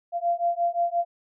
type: beating tone pair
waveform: sine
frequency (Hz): 687 / 692.7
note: F5 / F5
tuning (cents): -29 / -14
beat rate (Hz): 5.7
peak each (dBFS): -25 / -25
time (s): 0.12-1.05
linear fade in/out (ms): 50
effects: none